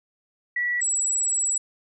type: tone pair in turn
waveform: sine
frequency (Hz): 1944 / 7794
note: B6 / B8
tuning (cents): -28 / -24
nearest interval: 2 octaves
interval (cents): 2404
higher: second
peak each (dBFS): -22 / -21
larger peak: second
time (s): 0.56-0.81 / 0.81-1.58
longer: second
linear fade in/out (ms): 5
effects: none